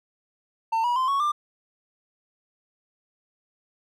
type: tone with pitch steps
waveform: triangle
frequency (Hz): 902 / 966.7 / 1036.1 / 1110.5 / 1190.2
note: A5 / B5 / C6 / C#6 / D6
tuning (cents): +43 / -37 / -17 / +3 / +23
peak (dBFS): -19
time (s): 0.72-1.32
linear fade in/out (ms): 10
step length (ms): 120
effects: none